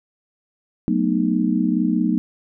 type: chord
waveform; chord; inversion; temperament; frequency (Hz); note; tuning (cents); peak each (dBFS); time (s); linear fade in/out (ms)
sine; B dominant seventh; second; just; 185.21 / 222.2 / 246.9 / 308.7; F#3 / A3 / B3 / D#4; +2 / +17 / 0 / -14; -22; 0.88-2.18; 0
effects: none